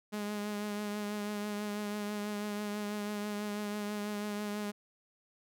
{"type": "tone with vibrato", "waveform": "sawtooth", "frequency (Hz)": 207.7, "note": "G#3", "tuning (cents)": 0, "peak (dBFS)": -31, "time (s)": [0.12, 4.72], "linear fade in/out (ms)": 20, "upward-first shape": "triangle", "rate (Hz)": 6.1, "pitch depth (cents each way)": 28, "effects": []}